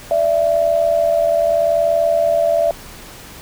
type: tone pair together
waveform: sine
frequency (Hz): 587.3 / 668.1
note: D5 / E5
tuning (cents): 0 / +23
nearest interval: major second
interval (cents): 223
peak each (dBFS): -17 / -14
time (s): 0.11-2.71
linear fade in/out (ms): 2
effects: pink hiss -37 dBFS RMS until 3.41 s